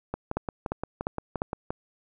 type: two click trains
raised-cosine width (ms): 1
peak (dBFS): -13 / -16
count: 4 / 10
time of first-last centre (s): 0.37-1.419 / 0.14-1.705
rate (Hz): 2.86 / 5.75
effects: none